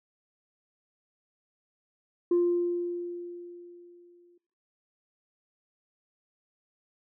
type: tone with exponential decay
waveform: sine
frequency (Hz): 349.2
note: F4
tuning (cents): 0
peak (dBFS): -18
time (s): 2.31-4.38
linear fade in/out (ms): 5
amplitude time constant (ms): 450
effects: noise-tail reverb RT60 0.7 s tail -21 dB re dry + tanh soft clip ceiling -18 dBFS